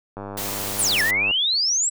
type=click train; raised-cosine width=1 ms; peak=-19 dBFS; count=115; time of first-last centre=0.17-1.31 s; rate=100 Hz
type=noise; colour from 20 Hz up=white; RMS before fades=-29 dBFS; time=0.37-1.11 s; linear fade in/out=5 ms
type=exponential two-way sweep; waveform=sine; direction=down then up; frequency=11960 to 1683 to 7980 Hz; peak=-18 dBFS; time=0.78-1.9 s; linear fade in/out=20 ms; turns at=1.02 s
type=tone with exponential growth; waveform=35% pulse; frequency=5360 Hz; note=E8; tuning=28 cents sharp; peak=-16 dBFS; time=0.92-1.01 s; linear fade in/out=5 ms; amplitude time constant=18 ms
effects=none